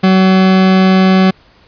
40% pulse tone, 188.4 Hz, F#3, 32 cents sharp, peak -5 dBFS, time 0.03-1.31 s, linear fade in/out 10 ms, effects pink hiss -47 dBFS RMS until 1.67 s + resampled to 11025 Hz

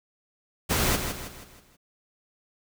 pink noise with echo, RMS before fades -24 dBFS, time 0.69-0.97 s, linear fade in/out 20 ms, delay 160 ms, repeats 5, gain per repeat -7 dB, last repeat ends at 1.77 s, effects none

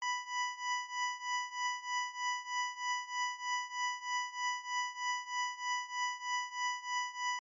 25% pulse tone with tremolo, 987.8 Hz, B5, in tune, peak -27 dBFS, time 0.02-7.39 s, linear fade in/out 2 ms, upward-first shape triangle, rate 3.2 Hz, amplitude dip 90%, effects MP3 32 kbps

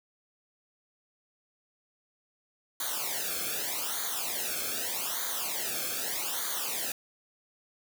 white noise with flanger, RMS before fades -33 dBFS, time 2.8-6.92 s, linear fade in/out 2 ms, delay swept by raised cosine 0.37 to 1.05 ms, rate 0.82 Hz, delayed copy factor -0.95, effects none

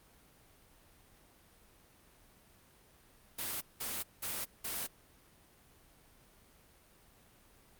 white noise bursts, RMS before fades -38 dBFS, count 4, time 3.38-4.87 s, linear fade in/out 10 ms, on 230 ms, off 190 ms, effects pink hiss -63 dBFS RMS until 7.79 s + Opus 32 kbps

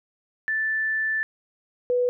sine tone pair in turn, 1760 / 493 Hz, A6 / B4, 0 / -3 cents, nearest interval octave + minor seventh, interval 2203 cents, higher first, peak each -22 / -19 dBFS, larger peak second, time 0.48-1.23 / 1.9-2.09 s, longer first, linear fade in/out 0 ms, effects none

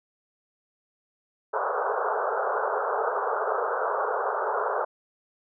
pink band-pass noise, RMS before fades -27 dBFS, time 1.53-4.85 s, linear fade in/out 10 ms, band 410 to 1500 Hz, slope 96 dB/octave, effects none

